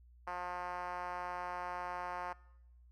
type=tone with band-pass filter; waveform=5% pulse; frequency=178.4 Hz; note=F3; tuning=37 cents sharp; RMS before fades=-41 dBFS; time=0.27-2.33 s; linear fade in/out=5 ms; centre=910 Hz; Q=1.9; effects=noise-tail reverb RT60 0.9 s tail -22 dB re dry + added 60 Hz sine -58 dBFS peak until 2.91 s